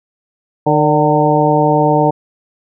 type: harmonic tone with a mistuned harmonic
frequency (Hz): 151.6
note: D#3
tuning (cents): -45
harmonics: 1 / 2 / 3 / 4 / 5 / 6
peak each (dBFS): -16 / -16 / -16 / -16 / -16 / -16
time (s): 0.66-2.11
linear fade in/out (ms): 10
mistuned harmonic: 4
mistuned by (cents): -54
effects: none

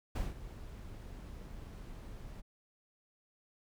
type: noise with ADSR envelope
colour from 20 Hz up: brown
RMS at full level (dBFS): -33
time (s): 0.15-2.42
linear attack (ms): 10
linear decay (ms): 170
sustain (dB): -14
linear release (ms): 26
effects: none

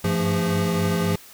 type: tone cluster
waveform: square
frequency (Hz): 97 / 100.7 / 171.9 / 220.7 / 405.2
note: G2 / G2 / F3 / A3 / G#4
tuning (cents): -18 / +47 / -27 / +5 / -43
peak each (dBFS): -31 / -31 / -23 / -30 / -28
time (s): 0.04-1.16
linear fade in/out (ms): 5
effects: white hiss -46 dBFS RMS until 1.33 s

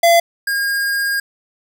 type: tone pair in turn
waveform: square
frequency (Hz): 680 / 1621.6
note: F5 / G#6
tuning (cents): -46 / -42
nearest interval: octave + minor third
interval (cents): 1504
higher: second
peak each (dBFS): -9 / -17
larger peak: first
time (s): 0.03-0.2 / 0.47-1.2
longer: second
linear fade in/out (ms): 5
effects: none

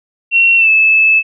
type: tone with pitch glide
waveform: sine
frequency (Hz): 2727 to 2614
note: F7 to E7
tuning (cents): -42 to -15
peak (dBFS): -6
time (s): 0.31-1.23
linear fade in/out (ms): 50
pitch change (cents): -73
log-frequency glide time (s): 0.57-0.69
effects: none

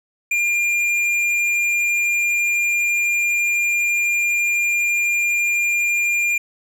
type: tone with tanh clipping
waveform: sine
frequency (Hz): 2402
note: D7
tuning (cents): +38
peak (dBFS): -18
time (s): 0.31-6.38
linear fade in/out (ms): 5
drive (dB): 10
effects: none

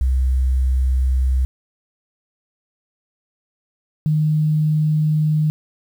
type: tone pair in turn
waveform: sine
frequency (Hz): 64.6 / 153.65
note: C2 / D#3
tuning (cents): -21 / -21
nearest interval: octave + minor third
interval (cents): 1500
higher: second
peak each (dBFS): -14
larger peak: neither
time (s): 0.01-1.45 / 4.06-5.5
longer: neither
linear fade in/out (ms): 0
effects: 8-bit

